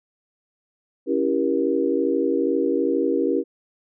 sine chord, C# diminished seventh, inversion none, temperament equal with one note detuned, 277.2 / 329.6 / 392 / 475.7 Hz, C#4 / E4 / G4 / Bb4, 0 / 0 / 0 / +35 cents, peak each -24 dBFS, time 1.06-3.44 s, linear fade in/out 50 ms, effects none

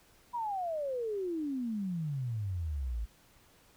sine exponential sweep, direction down, 987.8 to 52.2 Hz, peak -32 dBFS, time 0.33-3.06 s, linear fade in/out 20 ms, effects pink hiss -63 dBFS RMS until 3.76 s

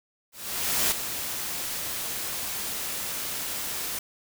white noise with ADSR envelope, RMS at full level -23 dBFS, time 0.32-3.99 s, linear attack 590 ms, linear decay 16 ms, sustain -9 dB, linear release 4 ms, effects none

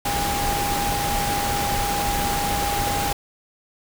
sine tone in noise, 811 Hz, G#5, 41 cents flat, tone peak -24 dBFS, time 0.05-3.13 s, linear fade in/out 5 ms, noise pink, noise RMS -25 dBFS, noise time 0.05-3.13 s, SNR -2 dB, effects none

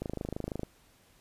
click train, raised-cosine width 2 ms, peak -21 dBFS, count 17, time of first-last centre 0.02-0.633 s, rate 26.1 Hz, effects pink hiss -63 dBFS RMS until 1.2 s + resampled to 32000 Hz

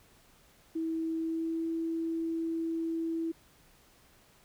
sine tone with pitch glide, 324.5 to 328.3 Hz, E4 to E4, -27 to -7 cents, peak -30 dBFS, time 0.75-3.32 s, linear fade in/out 10 ms, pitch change +20 cents, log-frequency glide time 1.15-1.68 s, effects pink hiss -62 dBFS RMS until 4.44 s

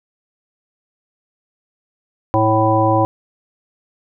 harmonic tone with a mistuned harmonic, 110 Hz, A2, in tune, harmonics 1 / 3 / 5 / 7 / 9, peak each -18 / -18 / -18 / -18 / -18 dBFS, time 2.34-3.05 s, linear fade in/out 0 ms, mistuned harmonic 3, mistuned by -18 cents, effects none

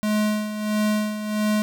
square tone with tremolo, 212.1 Hz, G#3, 37 cents sharp, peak -19 dBFS, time 0.03-1.62 s, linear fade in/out 0 ms, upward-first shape sine, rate 1.5 Hz, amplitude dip 65%, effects none

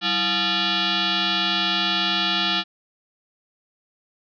sine tone with frequency modulation, 191.2 Hz, G3, 43 cents flat, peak -19 dBFS, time 0.01-2.64 s, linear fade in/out 50 ms, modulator 521 Hz, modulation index 7.8, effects none

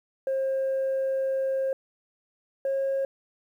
sine tone pair in turn, 534 / 542.1 Hz, C5 / C#5, +35 / -39 cents, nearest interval unison, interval 26 cents, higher second, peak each -22 dBFS, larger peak neither, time 0.27-1.73 / 2.65-3.05 s, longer first, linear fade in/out 2 ms, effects tanh soft clip ceiling -22 dBFS + 10-bit

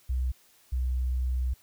sine tone pair in turn, 63.5 / 63.15 Hz, B1 / B1, +49 / +39 cents, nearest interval unison, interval 10 cents, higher first, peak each -25 / -25 dBFS, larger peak neither, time 0.09-0.32 / 0.72-1.54 s, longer second, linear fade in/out 10 ms, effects white hiss -61 dBFS RMS until 1.62 s

